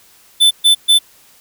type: tone bursts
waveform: square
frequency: 3520 Hz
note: A7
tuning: in tune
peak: -7 dBFS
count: 3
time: 0.4-0.99 s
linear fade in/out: 20 ms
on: 110 ms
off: 130 ms
effects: white hiss -48 dBFS RMS until 1.4 s